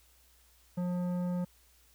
triangle tone with tanh clipping, 178.3 Hz, F3, 36 cents sharp, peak -32 dBFS, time 0.77-1.45 s, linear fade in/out 10 ms, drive 16 dB, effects added 60 Hz sine -65 dBFS peak until 1.94 s + white hiss -65 dBFS RMS until 1.94 s

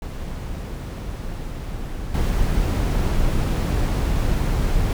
brown noise with level steps, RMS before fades -29 / -20 dBFS, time 0.02-4.93 s, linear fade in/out 2 ms, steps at 2.14 s, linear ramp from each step 5 ms, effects none

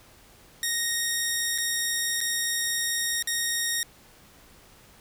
10% pulse tone with dropouts, 1864.7 Hz, A#6, in tune, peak -16 dBFS, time 0.63-3.83 s, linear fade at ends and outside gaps 1 ms, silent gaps 1.579-1.583 / 2.206-2.212 / 3.225-3.273 s, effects pink hiss -54 dBFS RMS until 5 s

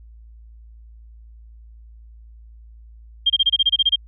sine tone bursts, 3200 Hz, G7, 35 cents sharp, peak -12 dBFS, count 11, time 3.26-3.96 s, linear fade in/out 10 ms, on 40 ms, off 26 ms, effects added 56 Hz sine -41 dBFS peak until 4.07 s

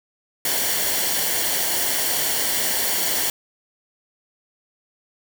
white noise with comb filter, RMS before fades -22 dBFS, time 0.45-3.3 s, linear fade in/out 2 ms, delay 0.79 ms, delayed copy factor -0.55, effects none

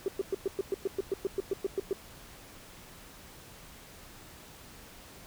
sine tone bursts, 389.2 Hz, G4, 12 cents flat, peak -25 dBFS, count 15, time 0.06-1.93 s, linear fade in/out 2 ms, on 22 ms, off 110 ms, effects tanh soft clip ceiling -22 dBFS + pink hiss -51 dBFS RMS until 5.26 s

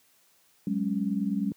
sine chord, F# suspended second, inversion none, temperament equal with one note detuned, 187.91 / 207.7 / 277.2 Hz, F#3 / G#3 / C#4, +27 / 0 / 0 cents, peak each -30 / -28 / -32 dBFS, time 0.67-1.52 s, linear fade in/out 2 ms, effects white hiss -64 dBFS RMS until 1.56 s + high-pass 100 Hz 12 dB/octave

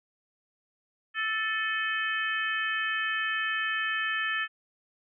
harmonic tone with a mistuned harmonic, 440 Hz, A4, in tune, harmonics 3 / 4 / 5 / 6 / 7, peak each -34 / -29 / -42 / -35 / -37 dBFS, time 1.14-4.48 s, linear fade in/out 50 ms, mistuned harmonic 6, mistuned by -58 cents, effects none

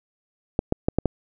clicks, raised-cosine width 2 ms, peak -6 dBFS, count 5, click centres 0.591 / 0.724 / 0.885 / 0.986 / 1.057 s, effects none

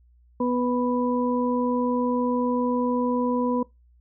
harmonic tone, 246.9 Hz, B3, in tune, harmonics 1 / 2 / 4, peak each -23 / -26 / -29 dBFS, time 0.4-3.63 s, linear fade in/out 5 ms, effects noise-tail reverb RT60 0.2 s tail -22 dB re dry + added 60 Hz sine -54 dBFS peak until 4 s

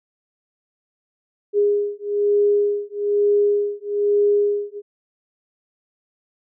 sine beating tone pair, 409.9 / 411 Hz, G#4 / G#4, -23 / -18 cents, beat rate 1.1 Hz, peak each -19 dBFS, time 1.53-4.82 s, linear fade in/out 50 ms, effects none

